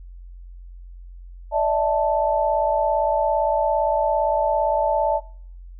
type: chord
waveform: sine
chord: D suspended second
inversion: none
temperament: equal with one note detuned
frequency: 587.3 / 644.9 / 880 Hz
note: D5 / E5 / A5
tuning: 0 / -38 / 0 cents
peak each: -22 / -22 / -21 dBFS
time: 1.51-5.21 s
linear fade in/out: 50 ms
effects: noise-tail reverb RT60 0.6 s tail -24 dB re dry + added 44 Hz sine -37 dBFS peak until 5.79 s